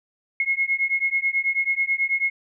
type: beating tone pair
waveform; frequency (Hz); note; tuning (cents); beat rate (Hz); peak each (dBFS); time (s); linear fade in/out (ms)
sine; 2162 / 2171.2; C#7 / C#7; -44 / -36; 9.2; -23; 0.4-2.3; 2
effects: none